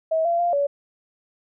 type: tone with pitch steps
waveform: sine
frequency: 643 / 683 / 696 / 568 Hz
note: E5 / F5 / F5 / C#5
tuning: -43 / -39 / -6 / +42 cents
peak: -18 dBFS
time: 0.11-0.67 s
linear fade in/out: 10 ms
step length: 140 ms
effects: none